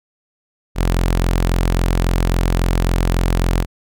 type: tone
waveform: sawtooth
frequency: 43.65 Hz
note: F1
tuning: in tune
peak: -10 dBFS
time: 0.75-3.66 s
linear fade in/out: 50 ms
effects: none